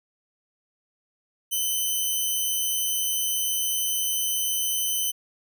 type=tone; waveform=5% pulse; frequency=3039 Hz; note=F#7; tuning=46 cents sharp; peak=-15 dBFS; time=1.51-5.12 s; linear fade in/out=20 ms; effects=none